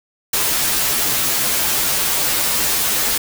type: noise with comb filter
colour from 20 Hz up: white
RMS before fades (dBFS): -18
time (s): 0.33-3.18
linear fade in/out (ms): 5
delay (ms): 11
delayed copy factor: -0.8
effects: none